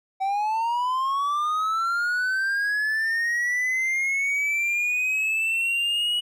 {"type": "linear sweep", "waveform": "triangle", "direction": "up", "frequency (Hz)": [760, 2930], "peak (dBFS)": -20, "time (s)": [0.2, 6.21], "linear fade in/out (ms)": 20, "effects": []}